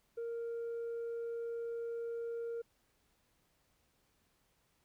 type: tone with tanh clipping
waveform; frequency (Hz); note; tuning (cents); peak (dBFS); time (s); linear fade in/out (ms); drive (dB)
sine; 465.3; A#4; -3; -38; 0.17-2.62; 10; 1
effects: pink hiss -75 dBFS RMS until 4.84 s